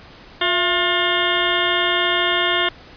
harmonic tone with a mistuned harmonic, 356.1 Hz, F4, 34 cents sharp, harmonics 1 / 2 / 3 / 4 / 5 / 6 / 8 / 9 / 10, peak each -25 / -25 / -25 / -25 / -25 / -25 / -25 / -25 / -25 dBFS, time 0.41-2.69 s, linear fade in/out 5 ms, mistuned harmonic 2, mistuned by -84 cents, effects pink hiss -43 dBFS RMS until 2.96 s + resampled to 11025 Hz

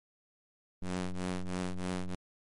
sawtooth ring-modulated tone, 91.6 Hz, F#2, 17 cents flat, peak -26 dBFS, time 0.82-2.15 s, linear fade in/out 5 ms, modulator 90 Hz, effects MP3 48 kbps

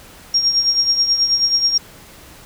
sine tone with tremolo, 5580 Hz, F8, 2 cents flat, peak -10 dBFS, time 0.34-1.78 s, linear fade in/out 5 ms, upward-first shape triangle, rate 9.3 Hz, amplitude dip 70%, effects pink hiss -42 dBFS RMS until 2.45 s

